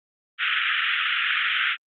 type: band-pass noise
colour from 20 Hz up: pink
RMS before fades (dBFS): -23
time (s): 0.38-1.77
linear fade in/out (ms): 50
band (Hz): 1300 to 3400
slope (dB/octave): 96
effects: Opus 24 kbps